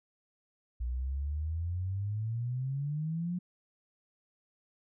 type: exponential sweep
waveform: sine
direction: up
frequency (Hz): 58.8 to 181.3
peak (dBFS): -31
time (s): 0.8-3.39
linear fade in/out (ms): 10
effects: none